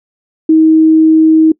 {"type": "tone", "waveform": "sine", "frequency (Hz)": 317.4, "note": "D#4", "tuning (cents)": 35, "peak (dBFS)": -3, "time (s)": [0.49, 1.52], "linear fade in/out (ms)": 5, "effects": ["noise-tail reverb RT60 0.1 s tail -23 dB re dry"]}